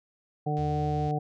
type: harmonic tone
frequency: 149.6 Hz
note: D3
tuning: 32 cents sharp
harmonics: 1 / 2 / 3 / 4 / 5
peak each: -28 / -36 / -34 / -41 / -31 dBFS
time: 0.46-1.19 s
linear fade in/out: 10 ms
type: click train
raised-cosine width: 0.2 ms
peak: -34 dBFS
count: 84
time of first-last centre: 0.57-1.109 s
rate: 154 Hz
type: tone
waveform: sine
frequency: 82.41 Hz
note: E2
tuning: in tune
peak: -35 dBFS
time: 0.58-1.09 s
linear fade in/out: 10 ms
effects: none